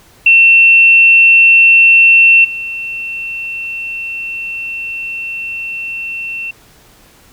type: tone with level steps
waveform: sine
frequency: 2700 Hz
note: E7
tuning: 41 cents sharp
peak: -3 / -19 dBFS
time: 0.26-6.51 s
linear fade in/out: 5 ms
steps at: 2.44 s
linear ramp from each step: 10 ms
effects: pink hiss -45 dBFS RMS until 7.32 s